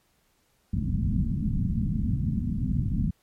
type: low-pass noise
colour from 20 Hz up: white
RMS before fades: -26 dBFS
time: 0.73-3.11 s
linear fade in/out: 5 ms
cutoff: 230 Hz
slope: 48 dB/octave
effects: pink hiss -68 dBFS RMS until 3.22 s + MP3 64 kbps